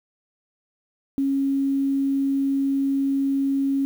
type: tone with quantisation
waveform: sine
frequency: 274.1 Hz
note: C#4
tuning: 19 cents flat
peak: -19 dBFS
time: 1.18-3.85 s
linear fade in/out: 0 ms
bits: 8
effects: none